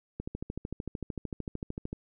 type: click train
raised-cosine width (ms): 3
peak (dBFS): -22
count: 24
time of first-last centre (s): 0.2-1.929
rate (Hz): 13.3
effects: none